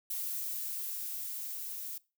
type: noise with level ramp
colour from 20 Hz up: violet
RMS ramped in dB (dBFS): -36 to -41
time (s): 0.1-1.98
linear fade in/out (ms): 5
effects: noise-tail reverb RT60 0.3 s tail -22 dB re dry